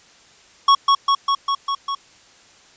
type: tone with echo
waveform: square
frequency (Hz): 1108.7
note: C#6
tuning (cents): 0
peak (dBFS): -10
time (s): 0.68-0.75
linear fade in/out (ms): 5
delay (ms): 200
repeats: 6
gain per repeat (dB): -2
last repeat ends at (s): 1.95
effects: white hiss -50 dBFS RMS until 2.76 s + resampled to 16000 Hz